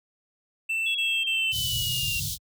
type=tone bursts; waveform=triangle; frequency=2670 Hz; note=E7; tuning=22 cents sharp; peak=-23 dBFS; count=3; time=0.69-1.526 s; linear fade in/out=10 ms; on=260 ms; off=28 ms
type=exponential sweep; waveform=sine; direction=down; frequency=3377 to 2749 Hz; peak=-27 dBFS; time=0.86-2.2 s; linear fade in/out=5 ms
type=band-stop noise; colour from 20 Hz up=pink; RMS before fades=-29 dBFS; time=1.51-2.38 s; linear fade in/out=50 ms; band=150 to 3400 Hz; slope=48 dB/octave
effects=high-pass 80 Hz 12 dB/octave